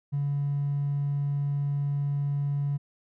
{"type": "tone with hard clipping", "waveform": "triangle", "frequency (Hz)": 142.3, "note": "C#3", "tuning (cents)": 46, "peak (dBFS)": -25, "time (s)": [0.12, 2.78], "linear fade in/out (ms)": 20, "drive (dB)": 3, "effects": []}